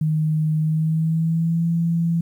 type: tone with pitch glide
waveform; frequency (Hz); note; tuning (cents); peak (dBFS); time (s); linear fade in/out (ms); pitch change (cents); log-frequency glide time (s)
sine; 155.56 to 167.69; D#3 to E3; 0 to +30; -17; 0.01-2.21; 5; +130; 0.59-1.66
effects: 9-bit